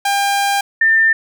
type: tone pair in turn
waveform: sawtooth / sine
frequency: 800 / 1795.9 Hz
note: G5 / A6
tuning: +35 / +35 cents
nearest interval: octave + major second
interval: 1400 cents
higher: second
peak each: -10 / -9 dBFS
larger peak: second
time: 0.05-0.61 / 0.81-1.13 s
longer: first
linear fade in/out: 5 ms
effects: none